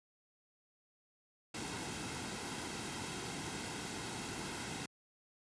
pink noise with comb filter, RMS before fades -42 dBFS, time 1.54-4.86 s, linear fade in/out 5 ms, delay 1.7 ms, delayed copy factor -0.5, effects high-pass 80 Hz 12 dB/octave + resampled to 22050 Hz

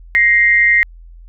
sine tone pair together, 1884.3 / 2095 Hz, A#6 / C7, +18 / +2 cents, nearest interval major second, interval 184 cents, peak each -11 dBFS, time 0.15-0.83 s, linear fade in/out 0 ms, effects added 42 Hz sine -35 dBFS peak until 1.28 s

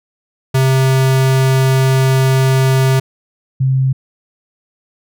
square / sine tone pair in turn, 132.3 / 132.3 Hz, C3 / C3, +20 / +20 cents, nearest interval unison, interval 0 cents, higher neither, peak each -10 dBFS, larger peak neither, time 0.54-3 / 3.6-3.93 s, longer first, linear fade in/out 10 ms, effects none

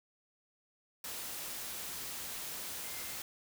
sine tone in noise, 2093 Hz, C7, in tune, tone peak -53 dBFS, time 2.84-3.15 s, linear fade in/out 2 ms, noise white, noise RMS -42 dBFS, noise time 1.04-3.22 s, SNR -14 dB, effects none

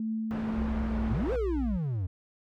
sine tone with tremolo, 220.9 Hz, A3, 7 cents sharp, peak -28 dBFS, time 0-1.13 s, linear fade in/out 2 ms, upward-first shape triangle, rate 2.1 Hz, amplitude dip 30%
pink low-pass noise, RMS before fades -38 dBFS, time 0.31-1.36 s, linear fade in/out 0 ms, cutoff 1400 Hz, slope 12 dB/octave
sine tone with pitch glide, 64.3 to 59.65 Hz, C2 to A#1, -30 to +41 cents, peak -30 dBFS, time 0.56-1.78 s, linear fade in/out 20 ms, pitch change -129 cents, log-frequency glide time 0.75-0.91 s
triangle exponential two-way sweep, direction up then down, 85.2 to 531 to 85.2 Hz, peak -26 dBFS, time 1.09-2.07 s, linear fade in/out 10 ms, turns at 1.33 s
effects none

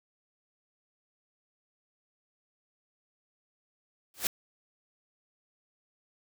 white noise with exponential growth, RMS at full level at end -24 dBFS, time 4.14-4.27 s, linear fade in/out 1 ms, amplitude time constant 28 ms, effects none

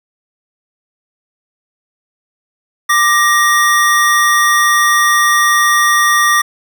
square tone pair together, 1183.1 / 1878 Hz, D6 / A#6, +12 / +12 cents, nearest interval minor sixth, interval 800 cents, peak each -12 dBFS, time 2.89-6.42 s, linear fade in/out 10 ms, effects 8-bit

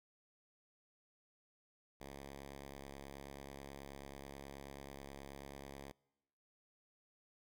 5% pulse tone, 69.3 Hz, C#2, in tune, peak -38 dBFS, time 2-5.92 s, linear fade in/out 10 ms, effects noise-tail reverb RT60 1.0 s tail -26 dB re dry

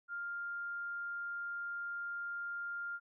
sine tone, 1400 Hz, F6, 4 cents sharp, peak -38 dBFS, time 0.08-3 s, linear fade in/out 50 ms, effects none

